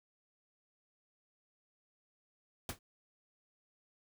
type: noise with exponential decay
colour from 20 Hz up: pink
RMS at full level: -34 dBFS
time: 2.69-2.79 s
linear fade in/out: 2 ms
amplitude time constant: 21 ms
effects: none